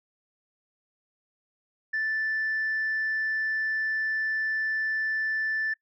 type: tone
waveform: sine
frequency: 1760 Hz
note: A6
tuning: in tune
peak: -24 dBFS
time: 1.93-5.74 s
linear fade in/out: 10 ms
effects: noise-tail reverb RT60 0.1 s tail -23 dB re dry + tanh soft clip ceiling -22 dBFS